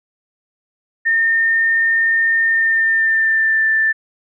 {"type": "tone with pitch glide", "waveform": "sine", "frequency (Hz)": [1819, 1771.3], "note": ["A#6", "A6"], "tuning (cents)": [-43, 11], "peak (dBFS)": -12, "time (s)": [1.05, 3.93], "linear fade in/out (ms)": 20, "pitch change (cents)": -46, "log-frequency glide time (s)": [2.45, 3.68], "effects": []}